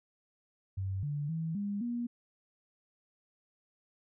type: tone with pitch steps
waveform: sine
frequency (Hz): 96 / 145.8 / 162.2 / 202.7 / 238.9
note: G2 / D3 / E3 / G#3 / A#3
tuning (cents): -36 / -12 / -28 / -42 / +43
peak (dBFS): -32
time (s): 0.77-2.07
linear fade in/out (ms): 10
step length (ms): 260
effects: none